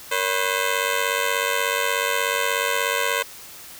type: ring-modulated tone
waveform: 10% pulse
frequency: 516 Hz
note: C5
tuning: 24 cents flat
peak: -9 dBFS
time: 0.11-3.23 s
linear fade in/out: 10 ms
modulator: 48.3 Hz
effects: white hiss -41 dBFS RMS until 3.79 s